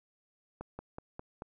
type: slowing click train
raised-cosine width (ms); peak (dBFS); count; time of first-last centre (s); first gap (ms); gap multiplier
1; -27; 5; 0.61-1.421; 180; 1.08
effects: none